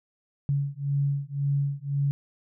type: beating tone pair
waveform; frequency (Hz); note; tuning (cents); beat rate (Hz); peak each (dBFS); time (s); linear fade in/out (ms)
sine; 140 / 141.9; C#3 / C#3; +18 / +41; 1.9; -27; 0.49-2.11; 0
effects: none